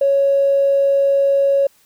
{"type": "tone with tanh clipping", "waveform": "triangle", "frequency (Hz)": 554.4, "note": "C#5", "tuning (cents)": 0, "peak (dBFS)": -11, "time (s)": [0.01, 1.67], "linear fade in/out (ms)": 5, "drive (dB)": 2, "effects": ["white hiss -55 dBFS RMS until 1.85 s"]}